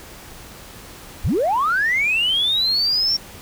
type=linear sweep; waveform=sine; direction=up; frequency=32.54 to 5540 Hz; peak=-15 dBFS; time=1.24-3.17 s; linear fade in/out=10 ms; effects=tanh soft clip ceiling -12 dBFS + pink hiss -40 dBFS RMS until 3.41 s